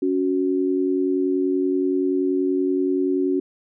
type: tone pair together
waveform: sine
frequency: 279.5 / 370 Hz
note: C#4 / F#4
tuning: +14 / 0 cents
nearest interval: perfect fourth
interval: 486 cents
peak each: -21 dBFS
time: 0.02-3.4 s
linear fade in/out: 5 ms
effects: none